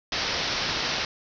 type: low-pass noise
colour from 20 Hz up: white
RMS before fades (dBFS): -28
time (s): 0.12-1.05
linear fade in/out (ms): 2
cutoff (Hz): 5700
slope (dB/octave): 96
effects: none